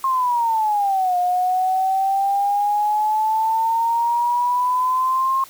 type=exponential two-way sweep; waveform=sine; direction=down then up; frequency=1072 to 713 to 1072 Hz; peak=-16 dBFS; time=0.04-5.44 s; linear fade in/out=2 ms; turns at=1.17 s; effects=white hiss -44 dBFS RMS until 5.49 s